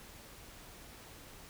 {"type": "silence", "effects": ["pink hiss -53 dBFS RMS until 1.49 s"]}